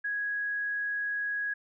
sine tone, 1661.2 Hz, G#6, in tune, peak -29 dBFS, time 0.04-1.54 s, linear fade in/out 10 ms, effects none

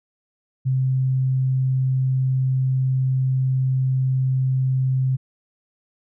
sine tone, 130.81 Hz, C3, in tune, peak -17 dBFS, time 0.65-5.17 s, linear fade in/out 20 ms, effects none

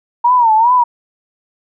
sine tone with vibrato, 932.3 Hz, A#5, in tune, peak -7 dBFS, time 0.24-0.84 s, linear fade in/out 10 ms, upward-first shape sine, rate 2.5 Hz, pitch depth 130 cents each way, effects none

